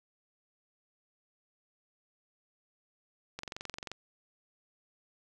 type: click train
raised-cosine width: 0.2 ms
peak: -22 dBFS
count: 13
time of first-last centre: 3.39-3.916 s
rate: 22.8 Hz
effects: none